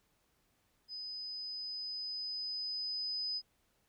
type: tone with level ramp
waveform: sine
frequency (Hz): 5010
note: D#8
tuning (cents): +11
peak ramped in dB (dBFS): -41 to -34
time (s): 0.88-3.42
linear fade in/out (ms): 50
effects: pink hiss -75 dBFS RMS until 3.88 s